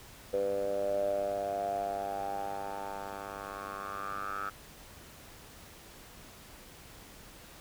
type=tone with band-pass filter sweep; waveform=10% pulse; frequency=99.4 Hz; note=G2; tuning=25 cents sharp; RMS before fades=-35 dBFS; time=0.33-4.5 s; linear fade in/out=10 ms; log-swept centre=510 to 1300 Hz; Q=9.6; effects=pink hiss -52 dBFS RMS until 7.6 s